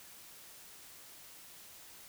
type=silence; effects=white hiss -54 dBFS RMS until 2.08 s